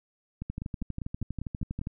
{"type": "two click trains", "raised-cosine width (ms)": 5, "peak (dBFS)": [-21, -22], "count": [18, 8], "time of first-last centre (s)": [[0.5, 1.871], [0.42, 1.814]], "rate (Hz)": [12.4, 5.02], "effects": []}